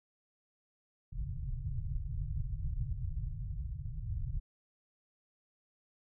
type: low-pass noise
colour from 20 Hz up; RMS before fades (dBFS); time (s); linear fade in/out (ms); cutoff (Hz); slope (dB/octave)
pink; -37; 1.12-4.4; 10; 150; 96
effects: none